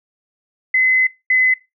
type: tone pair in turn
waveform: sine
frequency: 2037 / 2028 Hz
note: C7 / B6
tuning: -47 / +45 cents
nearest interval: unison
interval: 8 cents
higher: first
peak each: -11 dBFS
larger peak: neither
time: 0.74-1.07 / 1.3-1.54 s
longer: first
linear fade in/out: 5 ms
effects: noise-tail reverb RT60 0.2 s tail -17 dB re dry